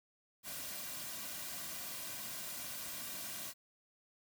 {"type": "noise with comb filter", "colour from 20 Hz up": "white", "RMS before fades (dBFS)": -44, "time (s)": [0.43, 3.54], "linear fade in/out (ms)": 50, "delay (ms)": 2.3, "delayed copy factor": -0.6, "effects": []}